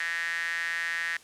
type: tone with high-pass filter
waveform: sawtooth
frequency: 167.8 Hz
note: E3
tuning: 31 cents sharp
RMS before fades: -31 dBFS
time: 0-1.17 s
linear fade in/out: 2 ms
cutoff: 1800 Hz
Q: 9.6
effects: white hiss -54 dBFS RMS until 1.23 s + low-pass 9000 Hz 12 dB/octave